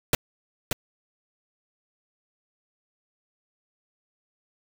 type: noise with echo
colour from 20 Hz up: pink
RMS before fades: -20 dBFS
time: 0.13-0.15 s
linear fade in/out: 2 ms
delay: 580 ms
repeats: 1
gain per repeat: -6 dB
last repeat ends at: 0.73 s
effects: none